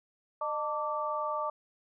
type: tone cluster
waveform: sine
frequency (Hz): 609 / 894 / 1165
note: D#5 / A5 / D6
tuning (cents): -37 / +27 / -14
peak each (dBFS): -35 / -36 / -33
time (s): 0.41-1.5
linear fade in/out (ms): 5
effects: none